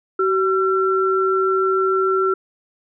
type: tone pair together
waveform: sine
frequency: 380.2 / 1353.4 Hz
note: F#4 / E6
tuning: +47 / +45 cents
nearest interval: octave + minor seventh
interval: 2198 cents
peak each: -17 / -19 dBFS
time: 0.19-2.34 s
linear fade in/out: 5 ms
effects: none